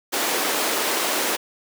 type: high-pass noise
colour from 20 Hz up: pink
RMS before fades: -23 dBFS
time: 0.12-1.37 s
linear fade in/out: 20 ms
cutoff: 300 Hz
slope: 24 dB/octave
effects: none